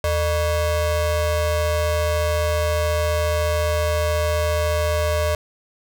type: ring-modulated tone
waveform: square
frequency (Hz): 261.6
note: C4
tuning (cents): 0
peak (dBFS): -16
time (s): 0.04-5.35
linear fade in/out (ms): 2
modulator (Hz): 342
effects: none